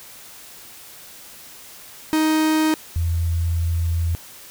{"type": "tone pair in turn", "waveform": ["45% pulse", "sine"], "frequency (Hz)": [312.7, 83.86], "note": ["D#4", "E2"], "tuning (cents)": [9, 30], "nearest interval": "octave + major seventh", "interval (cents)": 2279, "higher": "first", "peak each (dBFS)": [-16, -18], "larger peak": "first", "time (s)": [[2.13, 2.74], [2.96, 4.15]], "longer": "second", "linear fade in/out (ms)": 0, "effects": ["white hiss -42 dBFS RMS until 4.5 s"]}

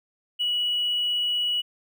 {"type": "tone with hard clipping", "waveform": "triangle", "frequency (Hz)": 2929, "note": "F#7", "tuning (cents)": -18, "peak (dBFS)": -22, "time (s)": [0.39, 1.62], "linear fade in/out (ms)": 20, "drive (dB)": 2, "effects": []}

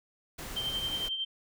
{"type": "noise", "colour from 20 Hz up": "pink", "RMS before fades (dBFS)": -41, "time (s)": [0.38, 1.09], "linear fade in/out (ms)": 10}
{"type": "tone with tremolo", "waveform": "sine", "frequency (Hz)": 3136, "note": "G7", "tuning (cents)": 0, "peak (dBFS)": -29, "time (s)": [0.56, 1.25], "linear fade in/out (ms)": 10, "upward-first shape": "sine", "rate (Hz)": 11, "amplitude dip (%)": 50}
{"effects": []}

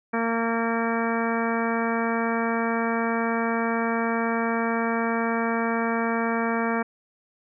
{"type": "harmonic tone", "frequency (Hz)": 229.5, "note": "A#3", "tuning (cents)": -27, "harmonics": [1, 2, 3, 4, 5, 6, 7, 8, 10], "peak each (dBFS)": [-26, -29, -31, -32, -33, -34, -34, -35, -36], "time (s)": [0.13, 6.83], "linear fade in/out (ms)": 10, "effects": []}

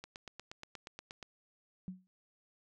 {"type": "click train", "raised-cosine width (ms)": 0.2, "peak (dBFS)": -28, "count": 11, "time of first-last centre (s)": [0.04, 1.228], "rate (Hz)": 8.42}
{"type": "tone with exponential decay", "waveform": "sine", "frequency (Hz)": 185, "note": "F#3", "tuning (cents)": 0, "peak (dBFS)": -36, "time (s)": [1.88, 2.07], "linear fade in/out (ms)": 0, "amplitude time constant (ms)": 40}
{"effects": []}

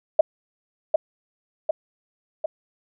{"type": "tone with echo", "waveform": "sine", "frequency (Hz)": 627, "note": "D#5", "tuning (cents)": 13, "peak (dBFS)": -9, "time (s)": [0.19, 0.21], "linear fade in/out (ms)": 5, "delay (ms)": 750, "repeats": 3, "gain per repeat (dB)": -4, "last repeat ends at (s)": 2.46, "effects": []}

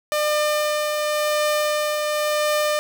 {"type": "tone with tremolo", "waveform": "sawtooth", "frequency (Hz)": 601, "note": "D5", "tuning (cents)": 40, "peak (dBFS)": -14, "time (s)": [0.12, 2.79], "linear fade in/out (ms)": 0, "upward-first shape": "triangle", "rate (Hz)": 0.93, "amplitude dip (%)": 35, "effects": []}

